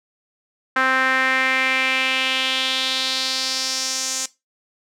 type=tone with band-pass filter sweep; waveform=sawtooth; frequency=261.6 Hz; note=C4; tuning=in tune; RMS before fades=-21 dBFS; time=0.76-4.26 s; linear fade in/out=5 ms; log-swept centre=1500 to 6700 Hz; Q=3.1; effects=noise-tail reverb RT60 0.2 s tail -17 dB re dry